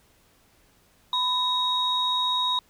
sine tone pair together, 1000 / 3775 Hz, B5 / A#7, +21 / +21 cents, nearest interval octave + major seventh, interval 2300 cents, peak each -25 / -23 dBFS, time 1.13-2.59 s, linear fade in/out 2 ms, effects tanh soft clip ceiling -15 dBFS + pink hiss -61 dBFS RMS until 2.69 s

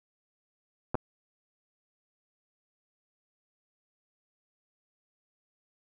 clicks, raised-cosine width 1 ms, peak -15 dBFS, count 2, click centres 0.945 / 0.953 s, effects none

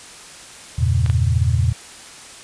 sine chord, E diminished seventh, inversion none, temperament equal, 82.41 / 98 / 116.54 / 138.59 Hz, E2 / G2 / Bb2 / Db3, 0 / 0 / 0 / 0 cents, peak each -18 / -22 / -18 / -24 dBFS, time 0.78-1.73 s, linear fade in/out 10 ms
clicks, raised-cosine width 0.3 ms, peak -14 dBFS, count 2, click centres 1.062 / 1.099 s
effects white hiss -39 dBFS RMS until 2.43 s + resampled to 22050 Hz

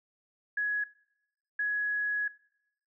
sine tone pair in turn, 1677 / 1677 Hz, G#6 / G#6, +16 / +16 cents, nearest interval unison, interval 0 cents, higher neither, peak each -27 dBFS, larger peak neither, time 0.57-0.84 / 1.59-2.28 s, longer second, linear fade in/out 5 ms, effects noise-tail reverb RT60 0.8 s tail -21 dB re dry

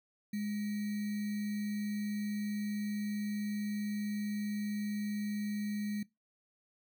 sine tone with sample-and-hold, 207.7 Hz, G#3, in tune, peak -33 dBFS, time 0.33-6.03 s, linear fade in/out 5 ms, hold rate 2100 Hz, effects noise-tail reverb RT60 0.2 s tail -21 dB re dry

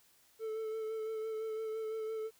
triangle tone with vibrato, 440 Hz, A4, in tune, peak -34 dBFS, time 0.39-2.31 s, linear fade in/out 50 ms, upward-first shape sine, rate 5.9 Hz, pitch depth 22 cents each way, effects white hiss -67 dBFS RMS until 2.39 s

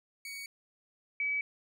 sawtooth / sine tone pair in turn, 2244 / 2285 Hz, C#7 / D7, +21 / -48 cents, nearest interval unison, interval 31 cents, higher second, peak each -37 / -29 dBFS, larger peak second, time 0.25-0.46 / 1.2-1.41 s, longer neither, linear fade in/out 2 ms, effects none

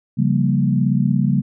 sine chord, G half-diminished seventh, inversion second, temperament equal, 138.59 / 174.61 / 196 / 233.1 Hz, Db3 / F3 / G3 / Bb3, 0 / 0 / 0 / 0 cents, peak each -18 / -22 / -19 / -21 dBFS, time 0.17-1.42 s, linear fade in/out 20 ms, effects none

